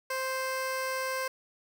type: tone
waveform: 15% pulse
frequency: 523.3 Hz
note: C5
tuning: in tune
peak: -24 dBFS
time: 0.1-1.28 s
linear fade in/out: 5 ms
effects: none